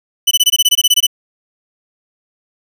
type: tone bursts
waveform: sawtooth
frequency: 2986 Hz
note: F#7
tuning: 15 cents sharp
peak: -4 dBFS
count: 13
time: 0.27-1.068 s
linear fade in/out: 10 ms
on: 42 ms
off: 21 ms
effects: none